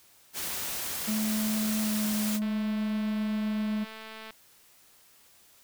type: noise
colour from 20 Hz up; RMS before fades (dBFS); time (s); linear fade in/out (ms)
white; -34; 0.33-2.4; 50
type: tone with pitch glide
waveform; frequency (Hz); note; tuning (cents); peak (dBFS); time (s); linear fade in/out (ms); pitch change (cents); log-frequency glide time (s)
triangle; 215.6 to 212.3; A3 to G#3; -35 to +38; -25; 1.07-3.85; 20; -27; 1.78-2.04
type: click train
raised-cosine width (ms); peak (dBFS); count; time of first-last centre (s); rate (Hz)
0.3; -28; 416; 2.42-4.306; 220
effects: white hiss -59 dBFS RMS until 5.63 s